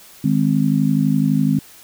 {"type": "chord", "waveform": "sine", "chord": "Ab major", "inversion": "second", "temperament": "just", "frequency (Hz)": [155.74, 207.7, 259.6], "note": ["Eb3", "Ab3", "C4"], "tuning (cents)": [2, 0, -13], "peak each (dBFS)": -18, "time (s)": [0.24, 1.59], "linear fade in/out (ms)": 5, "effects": ["white hiss -44 dBFS RMS until 1.83 s"]}